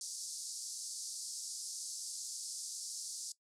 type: band-pass noise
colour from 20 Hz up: pink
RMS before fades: -44 dBFS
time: 0.01-3.32 s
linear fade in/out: 2 ms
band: 4700 to 10000 Hz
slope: 48 dB/octave
effects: noise-tail reverb RT60 0.1 s tail -17 dB re dry